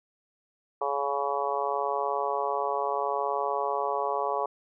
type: harmonic tone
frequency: 140.7 Hz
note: C#3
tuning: 26 cents sharp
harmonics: 3 / 4 / 5 / 6 / 7 / 8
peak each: -33 / -33 / -33 / -33 / -33 / -33 dBFS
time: 0.81-4.46 s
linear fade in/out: 5 ms
effects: none